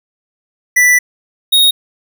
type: tone pair in turn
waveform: square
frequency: 1975.5 / 3748 Hz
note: B6 / A#7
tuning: 0 / +9 cents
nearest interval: major seventh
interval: 1109 cents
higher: second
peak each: -7 dBFS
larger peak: neither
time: 0.76-0.99 / 1.52-1.71 s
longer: first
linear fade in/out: 10 ms
effects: none